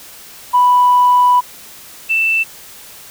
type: tone pair in turn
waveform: sine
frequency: 987.8 / 2661 Hz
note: B5 / E7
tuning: 0 / +16 cents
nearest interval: octave + perfect fourth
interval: 1716 cents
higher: second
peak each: -6 / -11 dBFS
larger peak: first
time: 0.53-1.41 / 2.09-2.44 s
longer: first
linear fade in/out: 20 ms
effects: tanh soft clip ceiling -3 dBFS + white hiss -37 dBFS RMS until 3.1 s